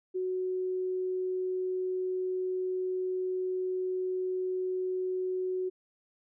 sine tone, 370 Hz, F#4, in tune, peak -29 dBFS, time 0.14-5.7 s, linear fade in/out 20 ms, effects none

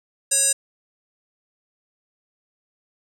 square tone with band-pass filter, 550 Hz, C#5, 14 cents flat, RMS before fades -19 dBFS, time 0.31-0.53 s, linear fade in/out 10 ms, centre 8000 Hz, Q 7.1, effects none

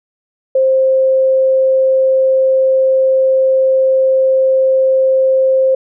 sine tone, 527 Hz, C5, 12 cents sharp, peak -8 dBFS, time 0.55-5.75 s, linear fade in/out 5 ms, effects none

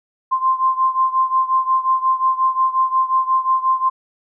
sine beating tone pair, 1045 / 1050.6 Hz, C6 / C6, -2 / +7 cents, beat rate 5.6 Hz, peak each -16 / -19 dBFS, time 0.31-3.9 s, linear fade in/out 20 ms, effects none

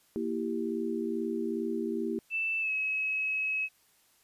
sine chord, E diminished, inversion second, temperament equal, 233.1 / 329.6 / 392 Hz, Bb3 / E4 / G4, 0 / 0 / 0 cents, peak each -34 dBFS, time 0.16-2.19 s, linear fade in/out 0 ms
sine tone with pitch glide, 2650 to 2566 Hz, E7 to E7, +9 to -47 cents, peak -28 dBFS, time 2.3-3.69 s, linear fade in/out 50 ms, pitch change -56 cents, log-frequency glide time 2.6-2.71 s
effects white hiss -66 dBFS RMS until 4.23 s + resampled to 32000 Hz

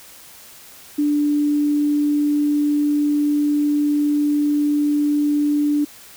sine tone, 293.7 Hz, D4, in tune, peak -15 dBFS, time 0.98-5.85 s, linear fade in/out 10 ms, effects white hiss -43 dBFS RMS until 6.16 s

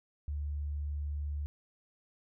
sine tone, 73.1 Hz, D2, 7 cents flat, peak -33 dBFS, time 0.28-1.46 s, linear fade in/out 0 ms, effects none

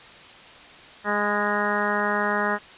harmonic tone with a mistuned harmonic, 207 Hz, G#3, 5 cents flat, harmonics 1 / 2 / 3 / 4 / 5 / 6 / 7 / 8 / 9, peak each -30 / -30 / -30 / -30 / -30 / -30 / -30 / -30 / -30 dBFS, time 1.04-2.59 s, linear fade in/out 50 ms, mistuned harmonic 5, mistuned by -20 cents, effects white hiss -45 dBFS RMS until 2.77 s + resampled to 8000 Hz

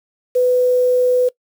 sine tone with quantisation, 499.1 Hz, B4, 18 cents sharp, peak -11 dBFS, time 0.35-1.29 s, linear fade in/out 10 ms, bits 6, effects noise-tail reverb RT60 0.1 s tail -21 dB re dry

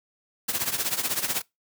white noise with tremolo, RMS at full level -24 dBFS, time 0.48-1.42 s, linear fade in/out 10 ms, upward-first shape triangle, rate 16 Hz, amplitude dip 85%, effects noise-tail reverb RT60 0.2 s tail -24 dB re dry + high-pass 80 Hz 12 dB/octave

